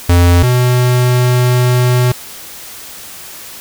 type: tone pair in turn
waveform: square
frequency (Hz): 87.31 / 124.37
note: F2 / B2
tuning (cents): 0 / +13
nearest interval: tritone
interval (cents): 613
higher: second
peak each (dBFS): -6 / -9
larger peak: first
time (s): 0.09-0.43 / 0.43-2.12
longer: second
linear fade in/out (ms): 5
effects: white hiss -31 dBFS RMS until 3.6 s